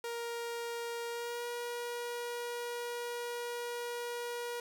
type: tone with pitch glide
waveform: sawtooth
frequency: 469.5 to 479.1 Hz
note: A#4 to A#4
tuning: +12 to +47 cents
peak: -33 dBFS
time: 0.04-4.6 s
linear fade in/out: 2 ms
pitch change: +35 cents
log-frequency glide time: 1.08-1.46 s
effects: 11-bit